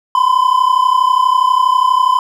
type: tone pair together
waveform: triangle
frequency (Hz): 1000 / 1032.3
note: B5 / C6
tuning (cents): +21 / -24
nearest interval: minor second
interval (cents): 55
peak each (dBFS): -10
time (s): 0.15-2.19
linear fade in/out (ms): 2
effects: none